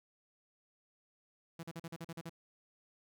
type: tone bursts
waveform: sawtooth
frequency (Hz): 166.1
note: E3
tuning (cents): +13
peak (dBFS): -38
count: 9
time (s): 1.59-2.295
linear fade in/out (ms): 5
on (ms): 41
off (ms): 42
effects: none